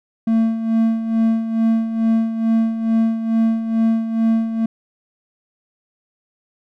triangle tone with tremolo, 225.3 Hz, A3, 41 cents sharp, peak -10 dBFS, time 0.27-4.66 s, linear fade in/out 5 ms, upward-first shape sine, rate 2.3 Hz, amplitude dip 65%, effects none

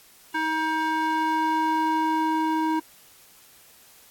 square tone with band-pass filter sweep, 316.7 Hz, D#4, 31 cents sharp, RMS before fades -24 dBFS, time 0.34-2.8 s, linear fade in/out 10 ms, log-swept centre 1400 to 690 Hz, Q 1.9, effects white hiss -53 dBFS RMS until 4.1 s + AAC 64 kbps

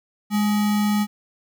sine tone with sample-and-hold, 207.7 Hz, G#3, in tune, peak -17 dBFS, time 0.3-1.07 s, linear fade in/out 50 ms, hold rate 1050 Hz, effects none

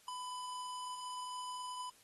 square tone with ADSR envelope, 1000 Hz, B5, 21 cents sharp, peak -38 dBFS, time 0.08-1.9 s, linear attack 3 ms, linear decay 10 ms, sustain -4 dB, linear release 7 ms, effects white hiss -65 dBFS RMS until 2.03 s + AAC 32 kbps

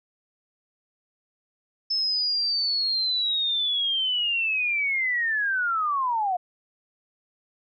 sine linear sweep, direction down, 5260 to 698.5 Hz, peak -22 dBFS, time 1.9-6.37 s, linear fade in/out 10 ms, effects none

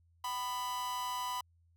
45% pulse tone with amplitude modulation, 994 Hz, B5, 11 cents sharp, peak -32 dBFS, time 0.24-1.41 s, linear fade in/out 5 ms, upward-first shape sine, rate 232 Hz, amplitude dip 65%, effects added 84 Hz sine -65 dBFS peak until 1.76 s

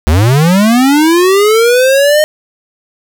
square linear sweep, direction up, 68.3 to 618 Hz, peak -6 dBFS, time 0.07-2.24 s, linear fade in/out 0 ms, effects none

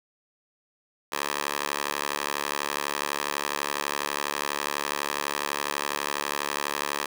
10% pulse tone with high-pass filter, 72.1 Hz, D2, 31 cents flat, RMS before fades -30 dBFS, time 1.12-7.06 s, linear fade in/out 5 ms, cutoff 830 Hz, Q 0.85, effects none

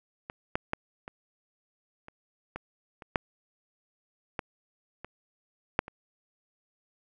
clicks, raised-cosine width 0.5 ms, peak -22 / -12 / -13 / -25 / -30 / -21 / -29 / -9 / -16 / -25 / -7 / -26 dBFS, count 12, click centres 0.299 / 0.555 / 0.734 / 1.079 / 2.084 / 2.56 / 3.022 / 3.158 / 4.392 / 5.046 / 5.791 / 5.881 s, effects none

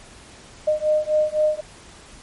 sine beating tone pair, 610 / 613.9 Hz, D#5 / D#5, -34 / -23 cents, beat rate 3.9 Hz, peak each -20 dBFS, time 0.67-1.61 s, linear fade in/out 10 ms, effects pink hiss -45 dBFS RMS until 2.22 s + MP3 48 kbps

